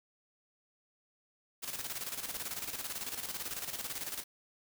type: noise with tremolo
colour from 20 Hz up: white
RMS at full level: -38 dBFS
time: 1.62-4.24 s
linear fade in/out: 20 ms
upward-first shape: square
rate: 18 Hz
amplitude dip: 60%
effects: none